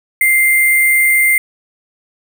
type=tone with sample-and-hold; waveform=sine; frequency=2093 Hz; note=C7; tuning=in tune; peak=-8 dBFS; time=0.21-1.38 s; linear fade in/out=2 ms; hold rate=11025 Hz; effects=none